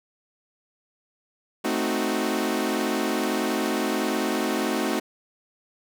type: chord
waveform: sawtooth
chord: A diminished seventh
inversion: none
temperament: equal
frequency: 220 / 261.6 / 311.1 / 370 Hz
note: A3 / C4 / Eb4 / Gb4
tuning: 0 / 0 / 0 / 0 cents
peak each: -25 dBFS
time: 1.64-5 s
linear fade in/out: 10 ms
effects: none